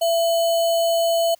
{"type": "tone with sample-and-hold", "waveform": "sine", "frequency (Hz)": 670, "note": "E5", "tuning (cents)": 28, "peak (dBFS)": -16, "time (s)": [0.01, 1.35], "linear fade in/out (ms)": 10, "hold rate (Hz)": 3675, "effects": ["white hiss -58 dBFS RMS until 1.39 s"]}